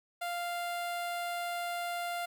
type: tone with notch filter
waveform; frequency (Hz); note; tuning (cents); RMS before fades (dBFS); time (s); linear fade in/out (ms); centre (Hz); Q
sawtooth; 697; F5; -4; -36; 0.21-2.26; 10; 5900; 2
effects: 11-bit